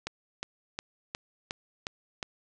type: click train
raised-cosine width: 0.2 ms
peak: -16 dBFS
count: 7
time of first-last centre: 0.07-2.228 s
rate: 2.78 Hz
effects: resampled to 22050 Hz + 8-bit